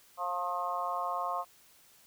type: harmonic tone with a mistuned harmonic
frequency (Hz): 178.4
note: F3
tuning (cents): +37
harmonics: 3 / 4 / 5 / 6 / 7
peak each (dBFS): -42 / -36 / -41 / -34 / -40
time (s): 0.17-1.45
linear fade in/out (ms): 50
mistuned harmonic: 4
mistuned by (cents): -25
effects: white hiss -61 dBFS RMS until 2.06 s